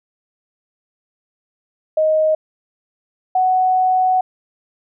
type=tone pair in turn; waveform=sine; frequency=625 / 743.3 Hz; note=D#5 / F#5; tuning=+8 / +8 cents; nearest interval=minor third; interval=300 cents; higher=second; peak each=-12 dBFS; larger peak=neither; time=1.97-2.35 / 3.35-4.21 s; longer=second; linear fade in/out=5 ms; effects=none